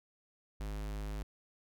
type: tone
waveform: square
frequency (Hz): 51.6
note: G#1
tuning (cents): -10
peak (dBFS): -38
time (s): 0.6-1.23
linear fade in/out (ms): 5
effects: none